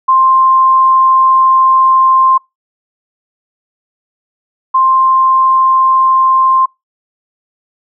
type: tone pair in turn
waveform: sine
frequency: 1051 / 1051 Hz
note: C6 / C6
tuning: +7 / +7 cents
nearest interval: unison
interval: 0 cents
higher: neither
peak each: -5 / -6 dBFS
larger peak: first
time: 0.08-2.38 / 4.74-6.66 s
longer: first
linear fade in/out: 10 ms
effects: noise-tail reverb RT60 0.2 s tail -25 dB re dry